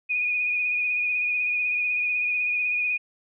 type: tone with vibrato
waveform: sine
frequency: 2466 Hz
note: D#7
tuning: 16 cents flat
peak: -22 dBFS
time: 0.09-2.98 s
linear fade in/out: 20 ms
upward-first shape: sine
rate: 16 Hz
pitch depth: 27 cents each way
effects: none